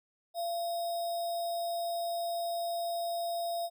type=tone with sample-and-hold; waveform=sine; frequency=684 Hz; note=F5; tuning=36 cents flat; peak=-31 dBFS; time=0.34-3.7 s; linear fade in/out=50 ms; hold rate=4410 Hz; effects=none